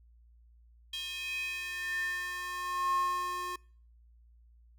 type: tone with high-pass filter sweep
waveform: square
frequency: 359.1 Hz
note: F4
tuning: 48 cents sharp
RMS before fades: -35 dBFS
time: 0.93-3.56 s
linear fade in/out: 5 ms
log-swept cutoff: 3200 to 770 Hz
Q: 6.8
effects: noise-tail reverb RT60 0.5 s tail -26 dB re dry + added 58 Hz sine -57 dBFS peak until 4.78 s